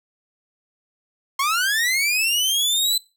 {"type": "linear sweep", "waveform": "sawtooth", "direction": "up", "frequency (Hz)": [1059, 4049], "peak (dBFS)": -15, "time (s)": [1.39, 2.98], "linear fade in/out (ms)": 5, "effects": ["noise-tail reverb RT60 0.3 s tail -22 dB re dry"]}